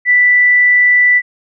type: tone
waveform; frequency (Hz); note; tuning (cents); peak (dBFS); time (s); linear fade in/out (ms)
sine; 1975.5; B6; 0; -6; 0.05-1.22; 50
effects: none